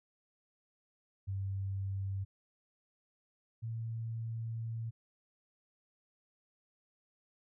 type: tone pair in turn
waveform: sine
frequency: 97.3 / 113.77 Hz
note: G2 / A#2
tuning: -12 / -42 cents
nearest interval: minor third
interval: 270 cents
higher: second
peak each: -34 / -36 dBFS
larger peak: first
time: 1.27-2.25 / 3.62-4.91 s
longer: second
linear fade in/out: 20 ms
effects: none